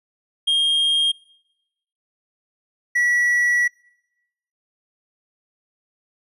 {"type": "tone pair in turn", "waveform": "triangle", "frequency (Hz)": [3228, 1940.9], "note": ["G#7", "B6"], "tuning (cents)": [-50, -31], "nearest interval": "major sixth", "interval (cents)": 881, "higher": "first", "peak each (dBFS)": -14, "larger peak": "neither", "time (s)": [[0.47, 1.12], [2.95, 3.68]], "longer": "second", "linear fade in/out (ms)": 10, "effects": ["noise-tail reverb RT60 1.0 s tail -26 dB re dry", "resampled to 32000 Hz"]}